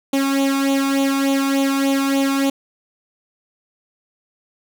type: tone with flanger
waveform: sawtooth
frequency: 273.9 Hz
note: C#4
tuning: 21 cents flat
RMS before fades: -18 dBFS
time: 0.13-2.5 s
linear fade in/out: 5 ms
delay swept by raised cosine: 0.29 to 0.85 ms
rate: 3.4 Hz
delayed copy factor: +0.75
effects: none